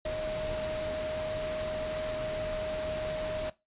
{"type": "tone in noise", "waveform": "sine", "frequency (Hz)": 622.3, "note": "D#5", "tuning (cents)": 0, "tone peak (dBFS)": -32, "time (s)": [0.05, 3.5], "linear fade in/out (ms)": 5, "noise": "pink", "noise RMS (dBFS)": -39, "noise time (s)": [0.05, 3.5], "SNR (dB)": 4, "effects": ["noise-tail reverb RT60 0.2 s tail -17 dB re dry", "resampled to 8000 Hz"]}